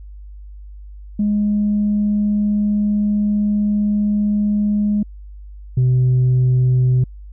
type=tone pair in turn; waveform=sine; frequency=207.7 / 127.08 Hz; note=G#3 / B2; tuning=0 / +50 cents; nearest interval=major sixth; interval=850 cents; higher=first; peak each=-13 / -9 dBFS; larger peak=second; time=1.19-5.03 / 5.77-7.04 s; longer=first; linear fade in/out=5 ms; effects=tanh soft clip ceiling -10 dBFS + added 50 Hz sine -33 dBFS peak until 7.32 s